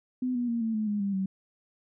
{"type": "tone with pitch steps", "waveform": "sine", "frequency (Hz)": [252.8, 242.9, 233.4, 224.3, 215.5, 207.1, 199.03, 191.25], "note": ["B3", "B3", "A#3", "A3", "A3", "G#3", "G3", "G3"], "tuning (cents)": [41, -29, 2, 34, -36, -5, 27, -42], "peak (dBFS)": -26, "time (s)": [0.22, 1.26], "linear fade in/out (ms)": 5, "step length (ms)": 130, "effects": []}